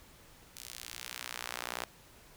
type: tone with high-pass filter sweep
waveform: sawtooth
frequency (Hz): 60.7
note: B1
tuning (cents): -29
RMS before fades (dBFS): -43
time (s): 0.56-1.84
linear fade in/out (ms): 0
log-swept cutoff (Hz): 5000 to 720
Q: 0.7
effects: pink hiss -58 dBFS RMS until 2.36 s